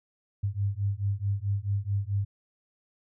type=beating tone pair; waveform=sine; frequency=98 / 102.6 Hz; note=G2 / G#2; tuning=0 / -21 cents; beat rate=4.6 Hz; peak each=-29 dBFS; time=0.43-2.25 s; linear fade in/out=10 ms; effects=none